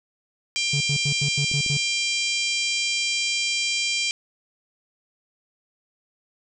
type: harmonic tone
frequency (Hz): 794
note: G5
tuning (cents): +22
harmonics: 3 / 4 / 5 / 6 / 7 / 8 / 9 / 10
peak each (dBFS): -26 / -28 / -34 / -30 / -32 / -36 / -33 / -37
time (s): 0.56-4.11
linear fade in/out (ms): 0
type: tone bursts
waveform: triangle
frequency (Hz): 143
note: D3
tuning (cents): -46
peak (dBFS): -21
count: 7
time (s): 0.73-1.772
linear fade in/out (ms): 5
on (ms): 76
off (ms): 85
type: clicks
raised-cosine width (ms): 3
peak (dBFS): -24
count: 2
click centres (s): 1.515 / 1.663
effects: none